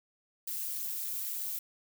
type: noise with amplitude modulation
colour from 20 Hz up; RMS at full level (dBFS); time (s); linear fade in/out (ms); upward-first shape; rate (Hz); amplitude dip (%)
violet; -33; 0.47-1.59; 5; sine; 203; 75
effects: none